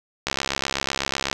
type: click train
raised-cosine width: 0.2 ms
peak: -5 dBFS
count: 73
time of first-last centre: 0.27-1.329 s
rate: 68 Hz
effects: none